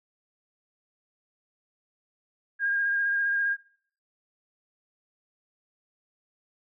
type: tone with vibrato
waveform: sine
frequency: 1618 Hz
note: G#6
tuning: 46 cents flat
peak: -23 dBFS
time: 2.59-3.57 s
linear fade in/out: 50 ms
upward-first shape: square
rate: 15 Hz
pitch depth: 13 cents each way
effects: noise-tail reverb RT60 0.6 s tail -24 dB re dry